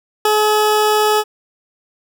20% pulse tone with ADSR envelope, 425.4 Hz, G#4, 42 cents sharp, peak -5 dBFS, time 0.25-1.24 s, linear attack 4 ms, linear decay 10 ms, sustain -2 dB, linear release 50 ms, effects none

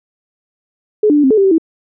sine tone with pitch steps, 424.2 / 295.3 / 293.5 / 264.7 / 434.4 / 392.6 / 384.4 / 324.5 Hz, G#4 / D4 / D4 / C4 / A4 / G4 / G4 / E4, +37 / +10 / -1 / +20 / -22 / +3 / -34 / -27 cents, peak -7 dBFS, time 1.03-1.582 s, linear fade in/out 5 ms, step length 69 ms, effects none

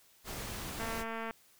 pink noise, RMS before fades -41 dBFS, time 0.24-1.05 s, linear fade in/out 50 ms
click train, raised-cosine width 0.5 ms, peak -25 dBFS, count 116, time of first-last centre 0.8-1.309 s, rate 226 Hz
effects white hiss -64 dBFS RMS until 1.59 s

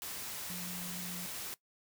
sine tone in noise, 178.6 Hz, F3, 39 cents sharp, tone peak -43 dBFS, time 0.5-1.26 s, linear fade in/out 0 ms, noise white, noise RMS -42 dBFS, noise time 0.02-1.54 s, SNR -4 dB, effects noise-tail reverb RT60 0.1 s tail -19 dB re dry

